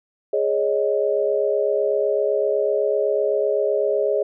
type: chord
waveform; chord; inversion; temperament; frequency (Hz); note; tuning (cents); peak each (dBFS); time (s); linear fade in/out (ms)
sine; Ab suspended fourth; none; equal; 415.3 / 554.4 / 622.3; Ab4 / Db5 / Eb5; 0 / 0 / 0; -21 / -22 / -23; 0.33-4.23; 5
effects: none